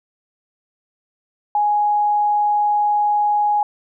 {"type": "tone", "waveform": "sine", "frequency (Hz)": 832, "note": "G#5", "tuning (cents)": 3, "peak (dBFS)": -14, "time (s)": [1.55, 3.63], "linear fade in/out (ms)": 2, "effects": []}